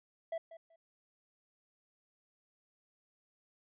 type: tone with echo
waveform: triangle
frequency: 659.3 Hz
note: E5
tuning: in tune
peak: -33 dBFS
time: 0.32-0.38 s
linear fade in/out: 5 ms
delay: 190 ms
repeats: 2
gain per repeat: -14 dB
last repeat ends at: 0.76 s
effects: resampled to 8000 Hz